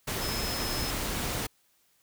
sine tone in noise, 5170 Hz, E8, 34 cents flat, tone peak -36 dBFS, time 0.21-0.91 s, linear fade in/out 10 ms, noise pink, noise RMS -32 dBFS, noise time 0.07-1.47 s, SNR -7 dB, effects white hiss -68 dBFS RMS until 2.02 s

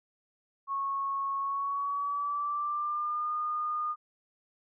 sine tone with pitch glide, 1100 to 1220.5 Hz, C#6 to D#6, -14 to -34 cents, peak -29 dBFS, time 0.67-3.96 s, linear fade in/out 50 ms, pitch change +180 cents, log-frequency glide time 1.39-3.33 s, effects none

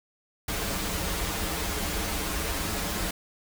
pink noise with comb filter, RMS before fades -30 dBFS, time 0.48-3.11 s, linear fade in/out 5 ms, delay 8 ms, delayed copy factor -0.85, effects none

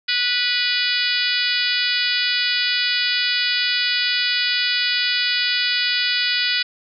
harmonic tone, 491.1 Hz, B4, 10 cents flat, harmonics 3 / 4 / 5 / 6 / 7 / 8 / 9 / 10, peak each -26 / -26 / -26 / -26 / -26 / -26 / -26 / -26 dBFS, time 0.08-6.63 s, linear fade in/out 10 ms, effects none

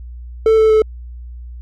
triangle tone with pitch steps, 442.8 / 438.7 / 434.7 Hz, A4 / A4 / A4, +11 / -5 / -21 cents, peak -6 dBFS, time 0.46-0.82 s, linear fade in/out 2 ms, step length 120 ms, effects added 60 Hz sine -29 dBFS peak until 1.61 s

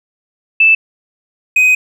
sine / triangle tone pair in turn, 2637 / 2509 Hz, E7 / D#7, 0 / +14 cents, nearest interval minor second, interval 86 cents, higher first, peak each -5 dBFS, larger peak neither, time 0.6-0.75 / 1.56-1.75 s, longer second, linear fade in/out 5 ms, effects none

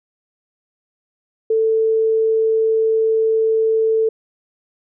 sine tone, 443.8 Hz, A4, 15 cents sharp, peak -13 dBFS, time 1.5-4.09 s, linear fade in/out 5 ms, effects none

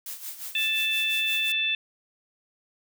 blue noise with tremolo, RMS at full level -35 dBFS, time 0.06-1.52 s, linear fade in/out 2 ms, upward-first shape sine, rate 5.7 Hz, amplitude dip 70%
harmonic tone, 880 Hz, A5, in tune, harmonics 2 / 3 / 4, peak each -37 / -25 / -27 dBFS, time 0.55-1.75 s, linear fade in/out 2 ms
effects none

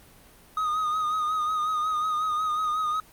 triangle tone with vibrato, 1244.5 Hz, D#6, in tune, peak -22 dBFS, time 0.57-3 s, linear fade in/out 2 ms, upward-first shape sine, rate 5.5 Hz, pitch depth 40 cents each way, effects pink hiss -53 dBFS RMS until 3.12 s + Opus 32 kbps

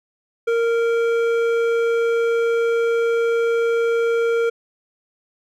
sine tone with hard clipping, 463.4 Hz, A#4, 10 cents flat, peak -18 dBFS, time 0.47-4.5 s, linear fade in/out 10 ms, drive 10 dB, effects none

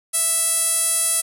sawtooth tone with band-pass filter, 659.3 Hz, E5, in tune, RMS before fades -20 dBFS, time 0.13-1.22 s, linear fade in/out 20 ms, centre 10000 Hz, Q 4.8, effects none

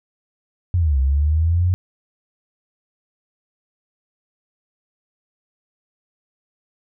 sine linear two-way sweep, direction down then up, 92.5 to 65.1 to 92.5 Hz, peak -14 dBFS, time 0.74-1.74 s, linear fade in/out 0 ms, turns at 0.99 s, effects none

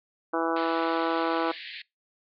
harmonic tone, 164.81 Hz, E3, in tune, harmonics 2 / 3 / 4 / 5 / 6 / 7 / 8 / 9, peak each -29 / -31 / -32 / -33 / -34 / -34 / -35 / -36 dBFS, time 0.33-1.52 s, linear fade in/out 10 ms
pink band-pass noise, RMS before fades -41 dBFS, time 0.56-1.82 s, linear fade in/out 5 ms, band 1700 to 4500 Hz, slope 96 dB/octave
effects noise-tail reverb RT60 0.2 s tail -23 dB re dry

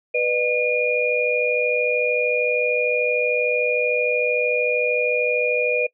sine tone cluster, 491.8 / 605 / 2433 Hz, B4 / D#5 / D#7, -7 / -49 / -39 cents, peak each -21 / -25 / -21 dBFS, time 0.14-5.87 s, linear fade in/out 10 ms, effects noise-tail reverb RT60 0.1 s tail -22 dB re dry

